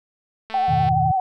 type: click train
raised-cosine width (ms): 0.3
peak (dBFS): -20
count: 87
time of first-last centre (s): 0.5-0.889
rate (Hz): 221
type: tone with vibrato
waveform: sine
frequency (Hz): 760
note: F#5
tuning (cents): +46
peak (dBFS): -17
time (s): 0.54-1.2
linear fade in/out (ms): 2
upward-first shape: triangle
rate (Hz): 12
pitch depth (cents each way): 58
type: chord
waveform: sine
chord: F half-diminished seventh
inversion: none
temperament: equal with one note detuned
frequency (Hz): 87.31 / 103.83 / 124.69 / 155.56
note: F2 / Ab2 / Cb3 / Eb3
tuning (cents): 0 / 0 / +17 / 0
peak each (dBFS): -28 / -29 / -25 / -23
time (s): 0.68-1.12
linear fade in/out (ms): 10
effects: none